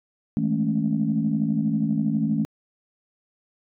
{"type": "chord", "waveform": "sine", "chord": "A major seventh", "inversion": "second", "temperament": "equal with one note detuned", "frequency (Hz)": [160.96, 207.7, 220, 277.2], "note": ["E3", "G#3", "A3", "C#4"], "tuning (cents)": [-41, 0, 0, 0], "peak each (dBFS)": [-26, -27, -23, -27], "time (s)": [0.37, 2.45], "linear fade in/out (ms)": 0, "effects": ["tanh soft clip ceiling -11 dBFS"]}